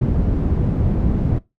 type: low-pass noise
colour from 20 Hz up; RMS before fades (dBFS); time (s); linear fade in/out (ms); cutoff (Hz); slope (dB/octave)
white; -18; 0.01-1.39; 10; 150; 12
effects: noise-tail reverb RT60 0.2 s tail -19 dB re dry